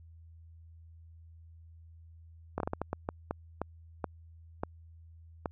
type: slowing click train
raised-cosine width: 1 ms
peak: -18 dBFS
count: 13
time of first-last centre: 2.58-5.458 s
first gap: 22 ms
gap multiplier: 1.39
effects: added 82 Hz sine -51 dBFS peak until 5.51 s

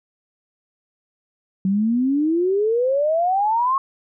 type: exponential sweep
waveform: sine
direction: up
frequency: 186.7 to 1101 Hz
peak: -16 dBFS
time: 1.65-3.78 s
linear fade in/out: 2 ms
effects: none

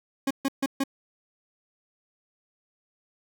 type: tone bursts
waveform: 40% pulse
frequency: 272.6 Hz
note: C#4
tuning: 29 cents flat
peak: -22 dBFS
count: 4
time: 0.27-0.838 s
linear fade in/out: 5 ms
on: 37 ms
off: 140 ms
effects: none

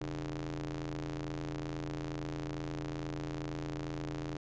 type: ring-modulated tone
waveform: sawtooth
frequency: 82.3 Hz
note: E2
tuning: 2 cents flat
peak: -30 dBFS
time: 0.01-4.37 s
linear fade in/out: 5 ms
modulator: 220 Hz
effects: resampled to 16000 Hz

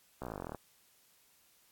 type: slowing click train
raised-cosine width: 1 ms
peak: -26 dBFS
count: 17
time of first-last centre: 0.22-0.547 s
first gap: 15 ms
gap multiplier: 1.04
effects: white hiss -67 dBFS RMS until 1.71 s + AAC 64 kbps

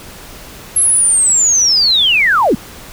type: linear sweep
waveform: sine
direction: down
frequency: 11175 to 167.2 Hz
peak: -8 dBFS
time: 0.76-2.55 s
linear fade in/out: 5 ms
effects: pink hiss -34 dBFS RMS until 2.92 s

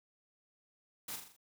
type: noise with echo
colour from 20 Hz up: white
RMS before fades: -42 dBFS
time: 1.08-1.16 s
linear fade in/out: 5 ms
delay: 41 ms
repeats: 5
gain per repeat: -5 dB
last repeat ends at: 1.365 s
effects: none

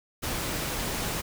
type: noise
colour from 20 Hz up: pink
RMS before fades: -31 dBFS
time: 0.22-1.22 s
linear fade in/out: 20 ms
effects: none

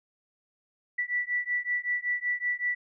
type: beating tone pair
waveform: sine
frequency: 1959 / 1964.3 Hz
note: B6 / B6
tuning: -15 / -10 cents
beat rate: 5.3 Hz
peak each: -30 dBFS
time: 0.98-2.75 s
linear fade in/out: 10 ms
effects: none

